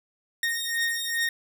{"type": "beating tone pair", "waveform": "sawtooth", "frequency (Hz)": [1852, 1854.5], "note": ["A#6", "A#6"], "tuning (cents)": [-12, -9], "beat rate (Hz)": 2.5, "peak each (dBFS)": -25, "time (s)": [0.43, 1.29], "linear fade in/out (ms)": 2, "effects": []}